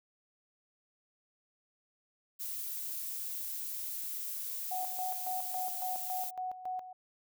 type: noise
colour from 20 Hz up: violet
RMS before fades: -39 dBFS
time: 2.39-6.31 s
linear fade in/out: 20 ms
type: tone with tremolo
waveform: sine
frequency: 740 Hz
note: F#5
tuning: in tune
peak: -34 dBFS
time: 4.71-6.93 s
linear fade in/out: 5 ms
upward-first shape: square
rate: 3.6 Hz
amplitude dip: 70%
effects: none